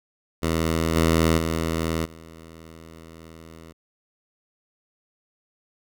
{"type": "tone with level steps", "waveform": "10% pulse", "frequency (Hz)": 81.5, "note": "E2", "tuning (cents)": -19, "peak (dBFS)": [-13, -9, -15, -34], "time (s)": [0.42, 3.73], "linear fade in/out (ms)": 20, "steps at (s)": [0.95, 1.37, 2.04], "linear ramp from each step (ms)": 20, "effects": []}